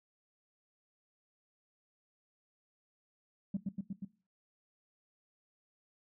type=tone with echo; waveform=sine; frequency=196 Hz; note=G3; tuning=in tune; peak=-29 dBFS; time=3.54-3.57 s; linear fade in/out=5 ms; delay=120 ms; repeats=4; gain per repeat=-2 dB; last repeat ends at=4.05 s; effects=noise-tail reverb RT60 0.4 s tail -20 dB re dry + tanh soft clip ceiling -28 dBFS